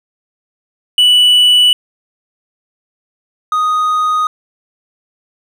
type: tone pair in turn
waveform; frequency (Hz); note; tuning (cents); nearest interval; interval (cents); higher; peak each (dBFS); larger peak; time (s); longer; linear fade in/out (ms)
triangle; 2960 / 1244.5; F#7 / D#6; 0 / 0; octave + minor third; 1500; first; -4 / -9; first; 0.98-1.73 / 3.52-4.27; neither; 2
effects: none